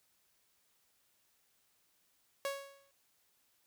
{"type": "tone with exponential decay", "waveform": "sawtooth", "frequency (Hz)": 554.4, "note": "C#5", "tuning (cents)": 0, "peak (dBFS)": -29, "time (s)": [2.45, 2.91], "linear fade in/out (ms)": 1, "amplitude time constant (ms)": 100, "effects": ["white hiss -74 dBFS RMS until 3.66 s"]}